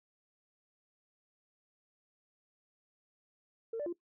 sine tone with pitch steps, 454 / 586 / 345.8 Hz, A#4 / D5 / F4, -46 / -4 / -17 cents, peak -33 dBFS, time 3.73-3.928 s, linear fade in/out 5 ms, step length 66 ms, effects noise-tail reverb RT60 0.1 s tail -19 dB re dry + tanh soft clip ceiling -30 dBFS

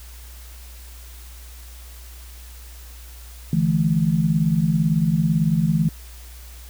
sine chord, D suspended second, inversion none, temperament equal with one note detuned, 146.83 / 164.81 / 215.1 Hz, D3 / E3 / A3, 0 / 0 / -39 cents, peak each -23 / -18 / -23 dBFS, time 3.53-5.89 s, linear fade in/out 2 ms, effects added 60 Hz sine -38 dBFS peak until 6.69 s + white hiss -46 dBFS RMS until 6.69 s

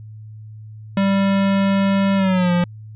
square tone with pitch glide, 196 to 175.63 Hz, G3 to F3, 0 to +10 cents, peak -15 dBFS, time 0.97-2.64 s, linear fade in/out 2 ms, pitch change -190 cents, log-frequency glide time 2.16-2.52 s, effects added 108 Hz sine -34 dBFS peak until 2.95 s + resampled to 8000 Hz

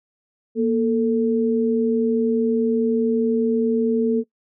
sine tone pair together, 235.1 / 443.8 Hz, A#3 / A4, +15 / +15 cents, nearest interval major seventh, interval 1100 cents, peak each -19 dBFS, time 0.55-4.24 s, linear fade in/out 50 ms, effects noise-tail reverb RT60 0.1 s tail -21 dB re dry

